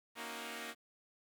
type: chord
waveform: 5% pulse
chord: D# minor seventh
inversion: second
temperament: equal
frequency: 233.1 / 277.2 / 311.1 / 370 Hz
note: A#3 / C#4 / D#4 / F#4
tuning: 0 / 0 / 0 / 0 cents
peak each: -34 / -40 / -37 / -39 dBFS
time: 0.15-0.75 s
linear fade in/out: 50 ms
effects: 12-bit